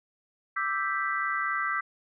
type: chord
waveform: sine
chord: E minor seventh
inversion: third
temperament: equal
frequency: 1174.7 / 1318.5 / 1568 / 1975.5 Hz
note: D6 / E6 / G6 / B6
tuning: 0 / 0 / 0 / 0 cents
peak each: -32 dBFS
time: 0.56-1.81 s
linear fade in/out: 10 ms
effects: none